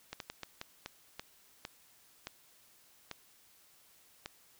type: slowing click train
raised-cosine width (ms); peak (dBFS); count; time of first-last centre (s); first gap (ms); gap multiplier
0.2; -23; 11; 0.13-4.259; 72; 1.36
effects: white hiss -64 dBFS RMS until 4.59 s